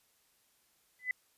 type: tone with exponential growth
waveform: sine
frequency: 2006 Hz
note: B6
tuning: 26 cents sharp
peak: -26 dBFS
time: 0.99-1.11 s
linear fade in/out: 2 ms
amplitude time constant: 26 ms
effects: white hiss -71 dBFS RMS until 1.37 s + resampled to 32000 Hz